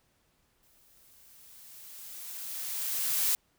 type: noise with exponential growth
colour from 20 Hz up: blue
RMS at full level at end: -26 dBFS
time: 0.63-3.35 s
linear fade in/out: 0 ms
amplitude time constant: 590 ms
effects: pink hiss -71 dBFS RMS until 3.58 s